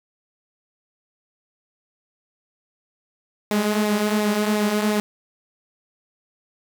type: tone with flanger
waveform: sawtooth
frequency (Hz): 210.2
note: G#3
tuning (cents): +21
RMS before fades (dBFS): -21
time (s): 3.51-5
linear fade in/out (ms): 0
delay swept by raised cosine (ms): 0.64 to 5.94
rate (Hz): 2.8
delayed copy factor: -0.5
effects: 7-bit